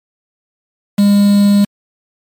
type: tone with quantisation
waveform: triangle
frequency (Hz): 202.6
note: G#3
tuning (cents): -43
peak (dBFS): -4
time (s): 0.98-1.65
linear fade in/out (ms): 10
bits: 4
effects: MP3 64 kbps